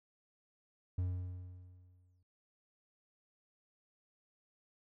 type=tone with exponential decay; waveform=triangle; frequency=90.6 Hz; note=F#2; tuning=36 cents flat; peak=-29 dBFS; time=0.98-2.23 s; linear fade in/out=5 ms; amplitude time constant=270 ms; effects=none